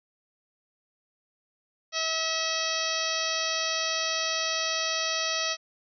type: harmonic tone with a mistuned harmonic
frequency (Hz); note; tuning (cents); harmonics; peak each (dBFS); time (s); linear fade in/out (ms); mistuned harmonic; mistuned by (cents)
645; E5; -38; 1 / 2 / 3 / 4 / 5 / 6 / 7 / 8 / 9; -35 / -35 / -35 / -35 / -35 / -35 / -35 / -35 / -35; 1.92-5.57; 50; 8; +25
effects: none